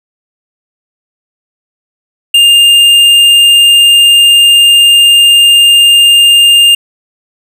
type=tone with tanh clipping; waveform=sine; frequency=2808 Hz; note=F7; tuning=9 cents sharp; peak=-3 dBFS; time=2.34-6.75 s; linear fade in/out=5 ms; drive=10 dB; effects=none